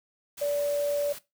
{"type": "tone in noise", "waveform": "sine", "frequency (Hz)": 578, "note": "D5", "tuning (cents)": -28, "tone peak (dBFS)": -24, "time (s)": [0.41, 1.13], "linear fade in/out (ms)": 10, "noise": "white", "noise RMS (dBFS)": -42, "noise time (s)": [0.37, 1.19], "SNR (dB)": 15, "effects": ["noise-tail reverb RT60 0.2 s tail -17 dB re dry"]}